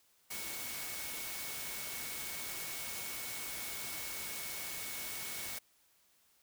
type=tone in noise; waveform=sine; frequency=2217 Hz; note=C#7; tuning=in tune; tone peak=-49 dBFS; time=0.3-5.59 s; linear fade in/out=10 ms; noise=white; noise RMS=-42 dBFS; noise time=0.3-5.59 s; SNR=-10 dB; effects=white hiss -70 dBFS RMS until 6.42 s